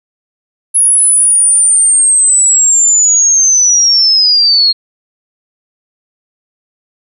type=linear sweep; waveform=sine; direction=down; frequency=10548 to 4237 Hz; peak=-5 dBFS; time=0.74-4.73 s; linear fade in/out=20 ms; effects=none